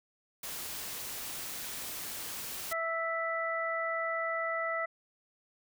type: noise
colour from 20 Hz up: white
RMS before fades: -40 dBFS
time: 0.43-2.73 s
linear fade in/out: 5 ms
type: harmonic tone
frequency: 659 Hz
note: E5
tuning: 1 cent flat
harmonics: 1 / 2 / 3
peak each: -35 / -35 / -35 dBFS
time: 2.71-4.86 s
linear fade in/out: 10 ms
effects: none